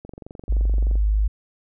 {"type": "click train", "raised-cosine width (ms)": 2, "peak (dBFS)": -24, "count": 22, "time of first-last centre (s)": [0.05, 0.955], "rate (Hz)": 23.2}
{"type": "tone", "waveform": "sine", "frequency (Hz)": 51.91, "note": "G#1", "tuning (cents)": 0, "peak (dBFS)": -16, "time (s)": [0.49, 1.28], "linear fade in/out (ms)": 10}
{"effects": []}